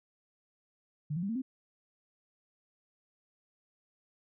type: tone with pitch steps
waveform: sine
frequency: 150 / 172.3 / 197.93 / 227.4 / 261.2 Hz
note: D3 / F3 / G3 / A#3 / C4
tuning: +37 / -23 / +17 / -43 / -3 cents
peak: -31 dBFS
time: 1.1-1.42 s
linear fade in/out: 10 ms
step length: 64 ms
effects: none